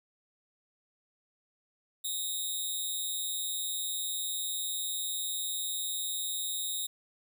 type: tone with amplitude modulation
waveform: 10% pulse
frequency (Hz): 3740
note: A#7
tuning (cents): +5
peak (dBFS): -21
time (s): 2.04-6.87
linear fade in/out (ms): 10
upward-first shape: sine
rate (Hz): 180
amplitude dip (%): 75
effects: none